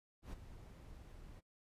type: noise with ADSR envelope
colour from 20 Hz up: brown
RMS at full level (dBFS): -45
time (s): 0.22-1.41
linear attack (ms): 110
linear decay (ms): 13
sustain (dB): -10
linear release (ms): 24
effects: noise-tail reverb RT60 0.1 s tail -20 dB re dry + resampled to 32000 Hz